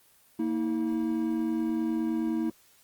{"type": "tone pair together", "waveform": "triangle", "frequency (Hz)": [231.8, 321.5], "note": ["A#3", "E4"], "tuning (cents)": [-10, -43], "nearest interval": "tritone", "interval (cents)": 567, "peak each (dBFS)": [-28, -26], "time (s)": [0.39, 2.5], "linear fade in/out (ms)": 5, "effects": ["white hiss -61 dBFS RMS until 2.83 s", "Opus 24 kbps"]}